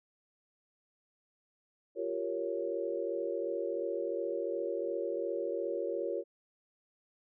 sine chord, G half-diminished seventh, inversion third, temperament equal, 349.2 / 392 / 466.2 / 554.4 Hz, F4 / G4 / Bb4 / Db5, 0 / 0 / 0 / 0 cents, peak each -38 / -39 / -37 / -37 dBFS, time 1.95-6.24 s, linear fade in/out 50 ms, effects none

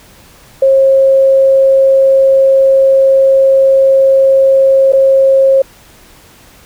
sine tone with dropouts, 538 Hz, C5, 48 cents sharp, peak -4 dBFS, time 0.62-5.62 s, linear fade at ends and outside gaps 5 ms, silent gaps 4.923-4.932 s, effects pink hiss -41 dBFS RMS until 6.65 s

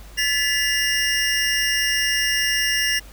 square tone cluster, 1727 / 1985 / 2825 / 5570 Hz, A6 / B6 / F7 / F8, -33 / +8 / +19 / -5 cents, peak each -25 dBFS, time 0.17-3 s, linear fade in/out 20 ms, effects added 50 Hz sine -40 dBFS peak until 3.12 s + pink hiss -47 dBFS RMS until 3.12 s

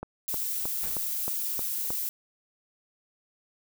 click train, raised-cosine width 1 ms, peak -21 dBFS, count 7, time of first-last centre 0.03-1.905 s, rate 3.2 Hz
violet noise, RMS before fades -31 dBFS, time 0.28-2.09 s, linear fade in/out 0 ms
pink noise with exponential decay, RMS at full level -39 dBFS, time 0.83-1.19 s, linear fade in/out 2 ms, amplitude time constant 78 ms
effects none

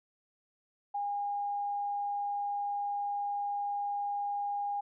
sine tone, 813 Hz, G#5, 37 cents flat, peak -31 dBFS, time 0.94-4.81 s, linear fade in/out 10 ms, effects none

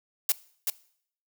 blue noise with echo, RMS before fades -23 dBFS, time 0.29-0.32 s, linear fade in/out 2 ms, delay 380 ms, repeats 1, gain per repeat -4 dB, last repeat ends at 0.7 s, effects noise-tail reverb RT60 0.6 s tail -20 dB re dry

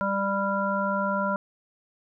harmonic tone, 197.6 Hz, G3, 14 cents sharp, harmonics 1 / 3 / 5 / 7, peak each -29 / -29 / -29 / -29 dBFS, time 0.01-1.36 s, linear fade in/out 0 ms, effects none

